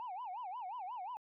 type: tone with vibrato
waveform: sine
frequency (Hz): 853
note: G#5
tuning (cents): +46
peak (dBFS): -39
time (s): 0-1.17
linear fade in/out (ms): 0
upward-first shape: sine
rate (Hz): 5.6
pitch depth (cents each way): 290
effects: tanh soft clip ceiling -38 dBFS